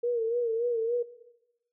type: tone with vibrato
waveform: sine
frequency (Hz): 466.2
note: A#4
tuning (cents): 0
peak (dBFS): -25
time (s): 0.03-1.03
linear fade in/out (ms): 10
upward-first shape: sine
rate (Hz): 3.5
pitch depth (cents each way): 75
effects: noise-tail reverb RT60 1.0 s tail -17 dB re dry